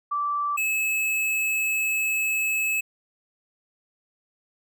sine / square tone pair in turn, 1165 / 2592 Hz, D6 / E7, -14 / -30 cents, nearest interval octave + major second, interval 1384 cents, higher second, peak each -23 dBFS, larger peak neither, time 0.11-0.57 / 0.57-2.81 s, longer second, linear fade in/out 10 ms, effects none

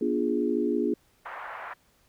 sine chord, B diminished seventh, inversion none, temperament equal with one note detuned, 242 / 293.7 / 349.2 / 415.3 Hz, B3 / D4 / F4 / Ab4, -35 / 0 / 0 / 0 cents, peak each -29 dBFS, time 0.01-0.94 s, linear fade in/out 5 ms
pink band-pass noise, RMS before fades -39 dBFS, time 1.25-1.74 s, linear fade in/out 10 ms, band 730 to 1800 Hz, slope 24 dB/octave
effects pink hiss -65 dBFS RMS until 2.08 s

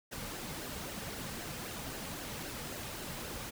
pink noise with flanger, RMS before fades -42 dBFS, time 0.11-3.51 s, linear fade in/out 20 ms, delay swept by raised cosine 0.84 to 3.04 ms, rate 3.8 Hz, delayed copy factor -0.5, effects none

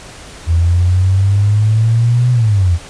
sine exponential two-way sweep, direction up then down, 81.7 to 124.8 to 81.7 Hz, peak -8 dBFS, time 0.46-2.79 s, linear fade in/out 50 ms, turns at 2.32 s, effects pink hiss -34 dBFS RMS until 2.89 s + resampled to 22050 Hz

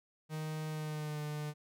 45% pulse tone with pitch glide, 155.56 to 149.83 Hz, D#3 to D3, 0 to +35 cents, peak -37 dBFS, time 0.29-1.54 s, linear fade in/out 50 ms, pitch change -65 cents, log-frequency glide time 0.68-1.22 s, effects none

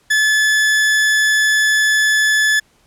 40% pulse tone, 1726 Hz, A6, 34 cents flat, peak -11 dBFS, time 0.1-2.6 s, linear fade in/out 10 ms, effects pink hiss -56 dBFS RMS until 2.86 s + low-pass 11000 Hz 12 dB/octave

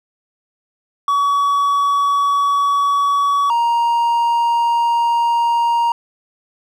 triangle tone pair in turn, 1132 / 937.8 Hz, C#6 / A#5, +36 / +10 cents, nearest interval minor third, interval 326 cents, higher first, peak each -11 dBFS, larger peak neither, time 1.08-3.5 / 3.5-5.92 s, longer neither, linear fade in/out 2 ms, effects none

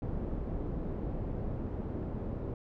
pink low-pass noise, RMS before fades -36 dBFS, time 0.02-2.54 s, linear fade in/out 2 ms, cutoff 450 Hz, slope 12 dB/octave, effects none

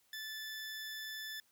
20% pulse tone, 1749 Hz, A6, 11 cents flat, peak -37 dBFS, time 0.13-1.4 s, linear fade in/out 2 ms, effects white hiss -72 dBFS RMS until 1.51 s

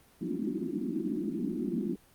white band-pass noise, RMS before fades -33 dBFS, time 0.21-1.96 s, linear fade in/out 5 ms, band 170 to 360 Hz, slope 96 dB/octave, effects pink hiss -61 dBFS RMS until 2.14 s + Opus 32 kbps

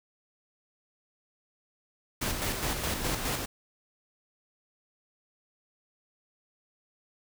pink noise with tremolo, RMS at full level -30 dBFS, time 2.21-3.46 s, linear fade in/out 10 ms, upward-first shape square, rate 4.8 Hz, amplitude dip 40%, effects none

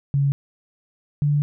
sine tone pair in turn, 140 / 146.07 Hz, C#3 / D3, +18 / -9 cents, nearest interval minor second, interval 73 cents, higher second, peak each -16 dBFS, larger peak neither, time 0.14-0.32 / 1.22-1.42 s, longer second, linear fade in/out 0 ms, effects none

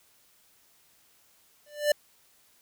square tone with exponential growth, 591 Hz, D5, 11 cents sharp, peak -18 dBFS, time 1.66-1.92 s, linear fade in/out 5 ms, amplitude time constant 55 ms, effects white hiss -63 dBFS RMS until 2.61 s

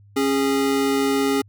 square tone pair together, 274 / 411.9 Hz, C#4 / G#4, -20 / -14 cents, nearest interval perfect fifth, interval 706 cents, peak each -21 / -22 dBFS, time 0.16-1.42 s, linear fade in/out 10 ms, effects added 101 Hz sine -47 dBFS peak until 1.48 s

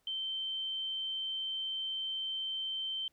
sine tone, 3108 Hz, G7, 16 cents flat, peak -34 dBFS, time 0.07-3.08 s, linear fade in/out 2 ms, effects pink hiss -75 dBFS RMS until 3.12 s

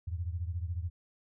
sine beating tone pair, 83.1 / 97.1 Hz, E2 / G2, +15 / -16 cents, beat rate 14 Hz, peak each -34 / -38 dBFS, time 0.07-0.9 s, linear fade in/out 10 ms, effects none

